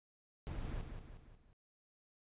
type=noise with echo; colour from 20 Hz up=brown; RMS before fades=-42 dBFS; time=0.47-0.81 s; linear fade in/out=0 ms; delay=180 ms; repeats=4; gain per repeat=-6 dB; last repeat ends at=1.53 s; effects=resampled to 8000 Hz